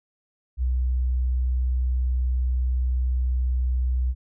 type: tone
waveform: sine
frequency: 62.8 Hz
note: B1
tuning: 30 cents sharp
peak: -20 dBFS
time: 0.57-4.15 s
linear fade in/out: 50 ms
effects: none